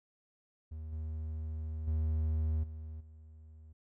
triangle tone with level steps, 78.4 Hz, D#2, 14 cents sharp, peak -38 / -34 / -27 / -39 / -49 dBFS, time 0.71-3.73 s, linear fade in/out 10 ms, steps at 0.92 / 1.87 / 2.63 / 3 s, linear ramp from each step 10 ms, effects none

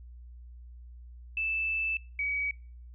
sine tone pair in turn, 2637 / 2268 Hz, E7 / C#7, 0 / +39 cents, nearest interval minor third, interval 261 cents, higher first, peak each -28 dBFS, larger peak neither, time 1.37-1.97 / 2.19-2.51 s, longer first, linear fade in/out 2 ms, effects noise-tail reverb RT60 0.5 s tail -26 dB re dry + added 60 Hz sine -45 dBFS peak until 2.94 s

